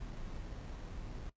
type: noise with sample-and-hold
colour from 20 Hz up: brown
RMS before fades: -44 dBFS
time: 0-1.3 s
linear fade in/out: 10 ms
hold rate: 4900 Hz
effects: noise-tail reverb RT60 0.1 s tail -17 dB re dry + resampled to 16000 Hz